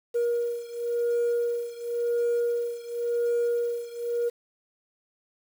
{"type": "beating tone pair", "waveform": "sine", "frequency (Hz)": [474.1, 475.03], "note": ["A#4", "A#4"], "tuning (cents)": [29, 33], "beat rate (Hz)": 0.93, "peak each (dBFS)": [-25, -27], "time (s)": [0.14, 4.3], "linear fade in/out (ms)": 20, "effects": ["tanh soft clip ceiling -20 dBFS", "8-bit"]}